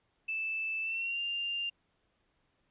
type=tone with pitch glide; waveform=sine; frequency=2637 to 2794 Hz; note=E7 to F7; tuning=0 to 0 cents; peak=-32 dBFS; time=0.28-1.7 s; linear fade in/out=10 ms; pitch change=+100 cents; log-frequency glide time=0.82-1.2 s; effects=pink hiss -75 dBFS RMS until 2.7 s + resampled to 8000 Hz